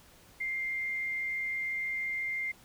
sine tone with frequency modulation, 2102 Hz, C7, 7 cents sharp, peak -31 dBFS, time 0.4-2.52 s, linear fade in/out 10 ms, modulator 93.8 Hz, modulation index 0.3, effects pink hiss -58 dBFS RMS until 2.64 s

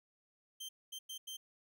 sawtooth tone bursts at uneven times, 3136 Hz, G7, in tune, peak -40 dBFS, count 4, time 0.6-0.69 / 0.92-0.99 / 1.09-1.18 / 1.27-1.37 s, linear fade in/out 10 ms, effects none

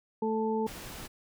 harmonic tone, 220 Hz, A3, in tune, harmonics 1 / 2 / 4, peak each -31 / -30 / -34 dBFS, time 0.22-0.67 s, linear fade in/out 5 ms
pink noise, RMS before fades -43 dBFS, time 0.66-1.08 s, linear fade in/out 20 ms
effects none

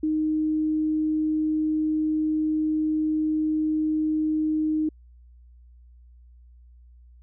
sine tone, 310 Hz, D#4, 6 cents flat, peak -21 dBFS, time 0.03-4.89 s, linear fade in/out 5 ms, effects added 60 Hz sine -48 dBFS peak until 7.22 s

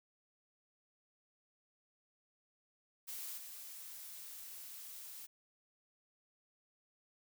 blue noise with level steps, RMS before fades -45 / -50 dBFS, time 3.07-5.27 s, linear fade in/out 20 ms, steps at 3.37 s, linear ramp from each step 10 ms, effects none

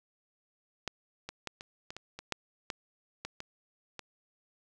clicks, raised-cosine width 0.2 ms, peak -16 / -22 / -19 / -26 / -24 / -25 / -25 / -14 / -17 / -20 / -23 / -23 dBFS, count 12, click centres 0.877 / 1.29 / 1.473 / 1.609 / 1.905 / 1.966 / 2.19 / 2.323 / 2.702 / 3.25 / 3.404 / 3.993 s, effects none

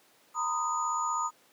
sine tone cluster, 929 / 1005 / 1242 / 6900 Hz, A#5 / B5 / D#6 / A8, -6 / +30 / -3 / -35 cents, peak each -34 / -35 / -30 / -39 dBFS, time 0.34-1.31 s, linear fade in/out 50 ms, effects pink hiss -62 dBFS RMS until 1.52 s + high-pass 300 Hz 12 dB/octave

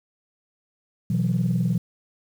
sine chord, B suspended fourth, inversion none, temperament equal with one note detuned, 123.47 / 164.81 / 184.46 Hz, B2 / E3 / F#3, 0 / 0 / -5 cents, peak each -23 dBFS, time 1.1-1.78 s, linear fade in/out 5 ms, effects tanh soft clip ceiling -14 dBFS + 8-bit

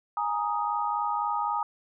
sine chord, Ab suspended second, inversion none, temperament just, 830.6 / 934.4 / 1245.9 Hz, Ab5 / Bb5 / Eb6, 0 / +4 / +2 cents, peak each -30 dBFS, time 0.17-1.63 s, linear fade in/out 2 ms, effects none

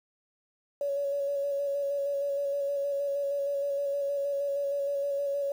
sine tone with vibrato, 563 Hz, C#5, 27 cents sharp, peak -27 dBFS, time 0.81-5.52 s, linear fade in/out 2 ms, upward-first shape square, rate 6.4 Hz, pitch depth 17 cents each way, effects 9-bit

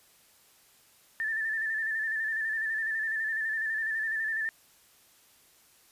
sine tone with vibrato, 1770 Hz, A6, 10 cents sharp, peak -28 dBFS, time 1.2-4.49 s, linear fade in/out 0 ms, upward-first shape square, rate 12 Hz, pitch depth 35 cents each way, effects white hiss -61 dBFS RMS until 5.91 s + resampled to 32000 Hz

